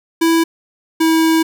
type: tone pair in turn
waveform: square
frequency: 329.6 / 323.4 Hz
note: E4 / E4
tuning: 0 / -33 cents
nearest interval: unison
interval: 33 cents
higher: first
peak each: -11 dBFS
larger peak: neither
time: 0.21-0.44 / 1-1.43 s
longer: second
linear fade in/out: 10 ms
effects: none